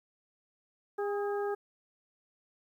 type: harmonic tone with a mistuned harmonic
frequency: 406.3 Hz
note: G#4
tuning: 38 cents flat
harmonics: 1 / 2 / 3 / 4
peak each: -31 / -38 / -43 / -45 dBFS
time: 0.98-1.55 s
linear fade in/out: 10 ms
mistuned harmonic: 3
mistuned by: +48 cents
effects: 11-bit